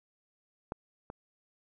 clicks, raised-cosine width 1 ms, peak -21 / -27 dBFS, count 2, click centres 0.721 / 1.101 s, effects none

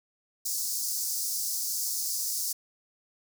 pink high-pass noise, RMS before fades -31 dBFS, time 0.45-2.53 s, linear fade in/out 10 ms, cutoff 4900 Hz, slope 48 dB/octave, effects none

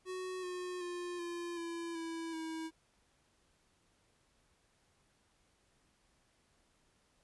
square tone with pitch steps, 370 / 361.5 / 353.3 / 345.2 / 337.3 / 329.6 / 322.1 Hz, F#4 / F#4 / F4 / F4 / E4 / E4 / E4, 0 / -40 / +20 / -20 / +40 / 0 / -40 cents, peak -40 dBFS, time 0.05-2.71 s, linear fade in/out 50 ms, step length 380 ms, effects pink hiss -73 dBFS RMS until 7.23 s + resampled to 24000 Hz

